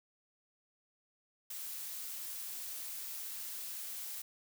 blue noise, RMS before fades -43 dBFS, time 1.5-4.22 s, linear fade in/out 5 ms, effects none

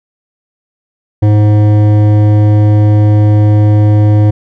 sine tone with hard clipping, 105.1 Hz, G#2, 21 cents sharp, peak -6 dBFS, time 1.22-4.31 s, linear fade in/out 10 ms, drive 12 dB, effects none

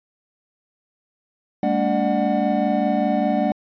triangle tone cluster, 202.2 / 227.3 / 287 / 599 / 743 Hz, G#3 / A#3 / D4 / D5 / F#5, -46 / -43 / -40 / +34 / +7 cents, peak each -22 dBFS, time 1.63-3.52 s, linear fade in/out 2 ms, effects resampled to 11025 Hz

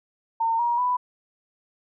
sine tone with pitch steps, 910 / 949.7 / 991.2 Hz, A#5 / A#5 / B5, -42 / +32 / +6 cents, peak -20 dBFS, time 0.4-0.97 s, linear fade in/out 10 ms, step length 190 ms, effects none

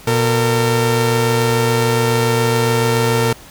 sawtooth tone pair together, 120.57 / 455.2 Hz, B2 / A#4, -41 / -41 cents, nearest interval octave + major seventh, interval 2300 cents, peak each -12 dBFS, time 0.07-3.33 s, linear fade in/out 5 ms, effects pink hiss -40 dBFS RMS until 3.5 s

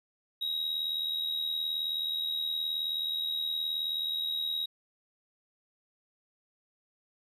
triangle tone with amplitude modulation, 3813 Hz, A#7, 38 cents sharp, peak -26 dBFS, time 0.41-4.66 s, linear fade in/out 10 ms, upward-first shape sine, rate 79 Hz, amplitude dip 55%, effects resampled to 32000 Hz

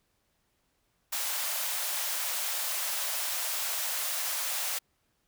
white high-pass noise, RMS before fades -32 dBFS, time 1.12-4.79 s, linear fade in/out 10 ms, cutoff 540 Hz, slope 48 dB/octave, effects pink hiss -74 dBFS RMS until 5.27 s

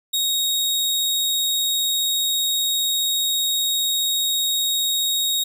sawtooth tone, 3761 Hz, A#7, 15 cents sharp, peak -16 dBFS, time 0.13-5.44 s, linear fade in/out 10 ms, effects none

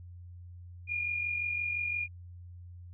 sine tone with amplitude modulation, 2424 Hz, D#7, 46 cents flat, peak -28 dBFS, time 0.87-2.08 s, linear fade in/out 50 ms, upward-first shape sine, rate 45.8 Hz, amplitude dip 50%, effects added 88 Hz sine -45 dBFS peak until 2.93 s

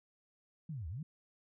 sine linear two-way sweep, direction down then up, 170.5 to 70.6 to 170.5 Hz, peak -39 dBFS, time 0.69-1.03 s, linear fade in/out 5 ms, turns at 0.88 s, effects none

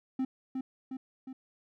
triangle tone with echo, 261.6 Hz, C4, in tune, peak -26 dBFS, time 0.19-0.25 s, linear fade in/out 5 ms, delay 360 ms, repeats 3, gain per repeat -4 dB, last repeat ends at 1.33 s, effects none

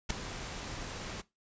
pink noise with ADSR envelope, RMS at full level -28 dBFS, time 0.09-1.22 s, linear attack 15 ms, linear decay 3 ms, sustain -13 dB, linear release 18 ms, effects noise-tail reverb RT60 0.2 s tail -18 dB re dry + resampled to 16000 Hz

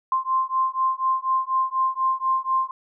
sine beating tone pair, 1048 / 1052.1 Hz, C6 / C6, +2 / +9 cents, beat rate 4.1 Hz, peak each -23 dBFS, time 0.12-2.71 s, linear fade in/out 2 ms, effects none

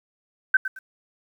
sine tone with echo, 1540 Hz, G6, 31 cents flat, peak -12 dBFS, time 0.54-0.57 s, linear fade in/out 5 ms, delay 110 ms, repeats 2, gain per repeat -12 dB, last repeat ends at 0.79 s, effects 9-bit

